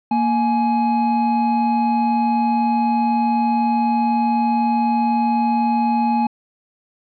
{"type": "tone pair together", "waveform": "triangle", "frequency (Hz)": [233, 841], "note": ["A#3", "G#5"], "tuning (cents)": [-1, 22], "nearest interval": "octave + minor seventh", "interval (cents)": 2223, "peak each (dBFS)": -16, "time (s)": [0.11, 6.27], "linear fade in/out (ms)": 5, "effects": ["resampled to 11025 Hz"]}